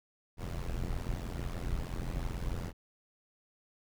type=noise with amplitude modulation; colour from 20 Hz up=brown; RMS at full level=-32 dBFS; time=0.37-2.73 s; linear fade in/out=50 ms; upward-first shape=sine; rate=86.2 Hz; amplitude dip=90%; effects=none